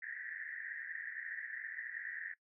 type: band-pass noise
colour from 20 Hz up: pink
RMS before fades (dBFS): -45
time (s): 0.02-2.34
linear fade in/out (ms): 5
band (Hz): 1700 to 1900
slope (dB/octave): 96
effects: noise-tail reverb RT60 0.1 s tail -19 dB re dry